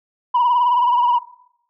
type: tone with vibrato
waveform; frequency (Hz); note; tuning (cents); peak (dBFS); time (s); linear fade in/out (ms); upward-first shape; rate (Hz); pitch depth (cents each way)
sine; 971; B5; -30; -11; 0.34-1.19; 10; triangle; 19; 71
effects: noise-tail reverb RT60 0.7 s tail -19 dB re dry + tanh soft clip ceiling -10 dBFS